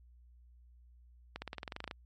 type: accelerating click train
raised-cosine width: 0.3 ms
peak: -24 dBFS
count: 13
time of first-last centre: 1.36-1.912 s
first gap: 60 ms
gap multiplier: 0.95
effects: added 60 Hz sine -57 dBFS peak until 2.05 s + MP3 48 kbps